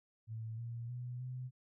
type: tone with pitch steps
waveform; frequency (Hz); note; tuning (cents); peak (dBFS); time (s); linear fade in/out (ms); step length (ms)
sine; 111.9 / 117.2 / 123.2 / 126.9; A2 / A#2 / B2 / B2; +30 / +10 / -4 / +47; -40; 0.27-1.51; 50; 310
effects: none